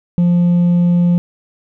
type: tone with hard clipping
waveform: triangle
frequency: 174.61 Hz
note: F3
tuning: in tune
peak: -8 dBFS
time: 0.18-1.18 s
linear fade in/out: 0 ms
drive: 1 dB
effects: none